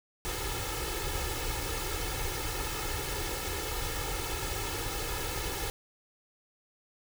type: noise with comb filter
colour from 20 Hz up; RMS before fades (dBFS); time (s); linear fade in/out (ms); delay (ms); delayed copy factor
pink; -34; 0.25-5.7; 0; 2.3; +0.9
effects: none